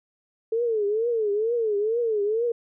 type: tone with vibrato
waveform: sine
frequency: 440 Hz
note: A4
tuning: in tune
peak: -21 dBFS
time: 0.52-2.52 s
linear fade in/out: 5 ms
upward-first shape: triangle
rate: 2.2 Hz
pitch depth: 170 cents each way
effects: none